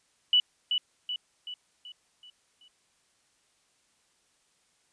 sine tone with echo, 2960 Hz, F#7, in tune, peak -18 dBFS, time 0.33-0.4 s, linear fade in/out 2 ms, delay 380 ms, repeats 6, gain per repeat -6 dB, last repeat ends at 2.68 s, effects white hiss -69 dBFS RMS until 4.92 s + resampled to 22050 Hz

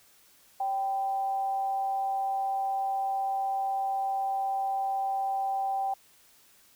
sine tone with amplitude modulation, 780 Hz, G5, 9 cents flat, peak -25 dBFS, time 0.6-5.94 s, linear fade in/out 5 ms, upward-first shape sine, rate 224 Hz, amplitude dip 35%, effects white hiss -60 dBFS RMS until 6.75 s

